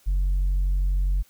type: tone with tanh clipping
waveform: sine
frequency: 46.25 Hz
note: F#1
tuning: in tune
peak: -20 dBFS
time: 0.06-1.23 s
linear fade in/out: 20 ms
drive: 1 dB
effects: white hiss -59 dBFS RMS until 1.29 s